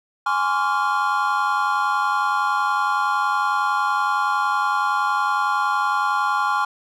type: chord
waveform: triangle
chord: Db major seventh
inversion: second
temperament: equal with one note detuned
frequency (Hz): 830.6 / 1046.5 / 1137.3 / 1396.9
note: Ab5 / C6 / Db6 / F6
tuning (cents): 0 / 0 / +44 / 0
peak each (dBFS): -22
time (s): 0.26-6.65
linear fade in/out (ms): 5
effects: none